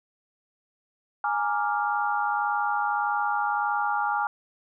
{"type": "chord", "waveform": "sine", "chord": "Bb dominant seventh", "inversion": "third", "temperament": "equal", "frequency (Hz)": [830.6, 932.3, 1174.7, 1396.9], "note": ["Ab5", "Bb5", "D6", "F6"], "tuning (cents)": [0, 0, 0, 0], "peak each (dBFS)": [-26, -32, -31, -29], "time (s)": [1.24, 4.27], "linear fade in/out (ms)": 2, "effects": []}